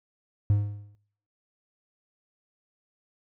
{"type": "tone with exponential decay", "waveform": "triangle", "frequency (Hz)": 102.6, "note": "G#2", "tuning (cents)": -21, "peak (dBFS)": -14, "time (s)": [0.5, 0.95], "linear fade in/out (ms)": 0, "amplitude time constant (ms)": 96, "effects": ["noise-tail reverb RT60 0.6 s tail -21 dB re dry", "tanh soft clip ceiling -11 dBFS"]}